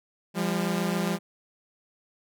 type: tone pair together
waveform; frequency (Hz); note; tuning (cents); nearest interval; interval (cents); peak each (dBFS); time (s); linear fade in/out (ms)
sawtooth; 173.4 / 200.6; F3 / G3; -12 / +40; minor third; 252; -24; 0.34-1.19; 50
effects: none